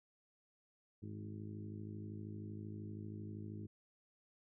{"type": "harmonic tone with a mistuned harmonic", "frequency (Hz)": 52.8, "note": "G#1", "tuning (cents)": 29, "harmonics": [2, 3, 4, 5, 6, 7, 8], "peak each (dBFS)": [-47, -55, -50, -61, -53, -58, -63], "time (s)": [1.02, 3.67], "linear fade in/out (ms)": 10, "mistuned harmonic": 2, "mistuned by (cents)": -41, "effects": []}